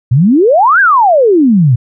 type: exponential two-way sweep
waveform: sine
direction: up then down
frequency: 113 to 1658 to 113 Hz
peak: -4 dBFS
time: 0.11-1.76 s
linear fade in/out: 10 ms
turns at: 0.8 s
effects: none